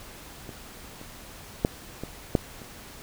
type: clicks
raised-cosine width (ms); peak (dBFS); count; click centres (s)
2; -24 / -28 / -7 / -19 / -6 / -30; 6; 0.492 / 1.014 / 1.649 / 2.036 / 2.352 / 2.618
effects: pink hiss -45 dBFS RMS until 3.02 s